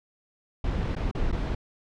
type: noise with dropouts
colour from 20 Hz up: brown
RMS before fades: -27 dBFS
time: 0.64-1.55 s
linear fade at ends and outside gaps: 5 ms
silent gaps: 0.953-0.963 / 1.113-1.149 / 1.317-1.325 s
effects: low-pass 4000 Hz 12 dB/octave